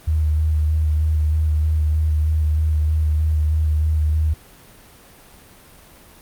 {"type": "tone with vibrato", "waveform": "sine", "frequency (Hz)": 77.3, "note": "D#2", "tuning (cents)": -11, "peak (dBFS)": -15, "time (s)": [0.07, 4.34], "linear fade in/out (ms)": 10, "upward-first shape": "square", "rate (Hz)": 3.2, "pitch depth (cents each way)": 18, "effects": ["pink hiss -46 dBFS RMS until 6.21 s", "Opus 32 kbps"]}